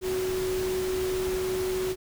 sine tone in noise, 372.2 Hz, F#4, 10 cents sharp, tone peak -26 dBFS, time 0.01-1.96 s, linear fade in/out 50 ms, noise pink, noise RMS -36 dBFS, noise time 0.01-1.96 s, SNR +7 dB, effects none

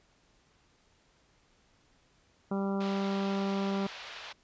harmonic tone, 196.5 Hz, G3, 4 cents sharp, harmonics 1 / 2 / 3 / 4 / 5 / 6 / 7, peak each -30 / -36 / -40 / -42 / -44 / -46 / -47 dBFS, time 2.51-3.87 s, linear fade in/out 5 ms
white band-pass noise, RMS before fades -45 dBFS, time 2.8-4.33 s, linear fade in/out 10 ms, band 520 to 4200 Hz, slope 24 dB/octave
effects pink hiss -67 dBFS RMS until 4.43 s + resampled to 16000 Hz

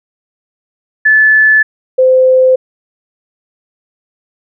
sine tone pair in turn, 1736 / 516.1 Hz, A6 / C5, -24 / -24 cents, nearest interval octave + major sixth, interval 2100 cents, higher first, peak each -4 dBFS, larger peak neither, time 1.05-1.63 / 1.98-2.56 s, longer neither, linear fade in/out 10 ms, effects none

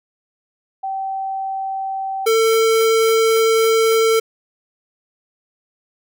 sine / square tone pair in turn, 773 / 448.2 Hz, G5 / A4, -24 / +32 cents, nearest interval major sixth, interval 944 cents, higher first, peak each -21 / -13 dBFS, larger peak second, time 0.83-2.26 / 2.26-4.2 s, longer second, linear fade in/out 10 ms, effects none

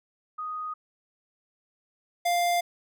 sine / square tone pair in turn, 1244.5 / 698.5 Hz, D#6 / F5, 0 / 0 cents, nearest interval minor seventh, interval 1000 cents, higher first, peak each -31 / -23 dBFS, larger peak second, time 0.38-0.74 / 2.25-2.61 s, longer neither, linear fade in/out 10 ms, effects none

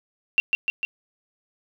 sine tone with echo, 2738 Hz, F7, 35 cents flat, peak -14 dBFS, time 0.38-0.4 s, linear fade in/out 0 ms, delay 150 ms, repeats 3, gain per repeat -3 dB, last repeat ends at 0.85 s, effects none

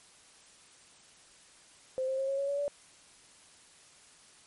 sine tone with pitch steps, 520 / 528.8 / 537.7 / 546.8 / 556 / 565.4 / 575 Hz, C5 / C5 / C5 / C#5 / C#5 / C#5 / D5, -11 / +18 / +47 / -24 / +5 / +34 / -37 cents, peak -29 dBFS, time 1.98-2.68 s, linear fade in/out 0 ms, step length 100 ms, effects white hiss -58 dBFS RMS until 4.46 s + MP3 48 kbps

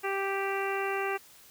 harmonic tone, 392 Hz, G4, in tune, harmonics 1 / 2 / 3 / 4 / 5 / 6 / 7, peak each -32 / -35 / -37 / -38 / -39 / -40 / -40 dBFS, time 0.03-1.18 s, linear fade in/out 20 ms, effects white hiss -55 dBFS RMS until 1.5 s

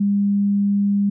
sine tone, 201.5 Hz, G3, 48 cents sharp, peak -15 dBFS, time 0-1.1 s, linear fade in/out 10 ms, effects none

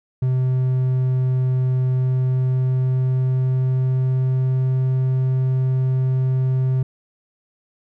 triangle tone with pitch glide, 128.6 to 130.09 Hz, C3 to C3, -30 to -10 cents, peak -14 dBFS, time 0.22-6.83 s, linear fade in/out 5 ms, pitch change +20 cents, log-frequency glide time 1.73-4.88 s, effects none

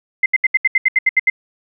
sine tone bursts, 2075 Hz, C7, 15 cents flat, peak -9 dBFS, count 11, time 0.23-1.3 s, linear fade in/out 5 ms, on 30 ms, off 74 ms, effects none

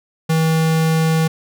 square tone, 160.7 Hz, E3, 44 cents flat, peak -14 dBFS, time 0.29-1.28 s, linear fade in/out 10 ms, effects none

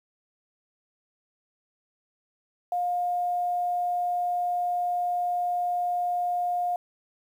sine tone with quantisation, 710 Hz, F5, 28 cents sharp, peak -24 dBFS, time 2.72-6.76 s, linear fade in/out 2 ms, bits 9, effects none

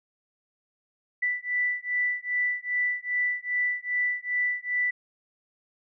sine beating tone pair, 1975.5 / 1978 Hz, B6 / B6, 0 / +2 cents, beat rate 2.5 Hz, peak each -28 dBFS, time 1.22-4.91 s, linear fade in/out 10 ms, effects none

